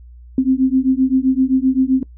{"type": "beating tone pair", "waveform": "sine", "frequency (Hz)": [258.1, 265.8], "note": ["C4", "C4"], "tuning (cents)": [-23, 27], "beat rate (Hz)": 7.7, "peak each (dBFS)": -15, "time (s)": [0.38, 2.03], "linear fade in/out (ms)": 2, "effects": ["noise-tail reverb RT60 0.1 s tail -23 dB re dry", "added 60 Hz sine -37 dBFS peak until 2.17 s"]}